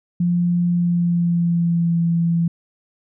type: tone with pitch glide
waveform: sine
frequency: 174.61 to 168.47 Hz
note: F3 to E3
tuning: 0 to +38 cents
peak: -15 dBFS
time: 0.2-2.48 s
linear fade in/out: 5 ms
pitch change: -62 cents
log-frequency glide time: 0.69-2 s
effects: none